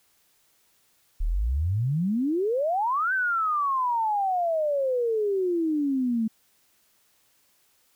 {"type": "exponential two-way sweep", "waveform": "sine", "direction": "up then down", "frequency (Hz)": [34.65, 1568, 217.3], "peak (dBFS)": -22, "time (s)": [1.2, 6.28], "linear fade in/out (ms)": 10, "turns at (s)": 3.13, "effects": ["white hiss -65 dBFS RMS until 7.95 s"]}